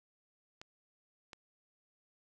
clicks, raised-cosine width 0.2 ms, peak -30 dBFS, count 2, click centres 0.615 / 1.332 s, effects none

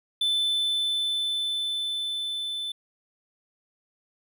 triangle tone with level ramp, 3520 Hz, A7, in tune, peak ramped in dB -20 to -28 dBFS, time 0.21-2.72 s, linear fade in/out 5 ms, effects none

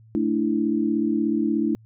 sine chord, A suspended fourth, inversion none, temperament just, 220 / 293.3 / 330 Hz, A3 / D4 / E4, 0 / -2 / +2 cents, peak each -24 dBFS, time 0.15-1.75 s, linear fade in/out 0 ms, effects added 111 Hz sine -48 dBFS peak until 1.85 s

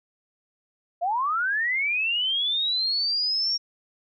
sine linear sweep, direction up, 658 to 5590 Hz, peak -22 dBFS, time 1.01-3.58 s, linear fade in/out 20 ms, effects none

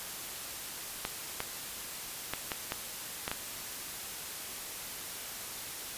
clicks, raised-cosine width 0.3 ms, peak -16 dBFS, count 7, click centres 1.051 / 1.404 / 2.336 / 2.518 / 2.721 / 3.279 / 3.315 s, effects white hiss -41 dBFS RMS until 5.97 s + resampled to 32000 Hz

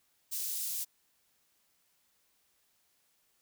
white high-pass noise, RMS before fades -36 dBFS, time 0.31-0.85 s, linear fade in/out 20 ms, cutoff 5500 Hz, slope 12 dB/octave, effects white hiss -73 dBFS RMS until 3.41 s

